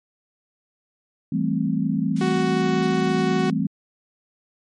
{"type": "chord", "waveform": "sine", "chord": "A minor seventh", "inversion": "second", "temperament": "equal", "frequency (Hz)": [164.81, 196, 220, 261.6], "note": ["E3", "G3", "A3", "C4"], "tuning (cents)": [0, 0, 0, 0], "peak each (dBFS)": -25, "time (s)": [1.32, 3.67], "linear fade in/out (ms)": 5}
{"type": "noise", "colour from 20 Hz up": "blue", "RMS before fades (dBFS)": -33, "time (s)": [2.16, 2.43], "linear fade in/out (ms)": 5}
{"type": "tone", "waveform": "sawtooth", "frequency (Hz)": 371.5, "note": "F#4", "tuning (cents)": 7, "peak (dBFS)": -18, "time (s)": [2.21, 3.5], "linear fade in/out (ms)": 2}
{"effects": ["low-pass 5000 Hz 12 dB/octave", "MP3 48 kbps"]}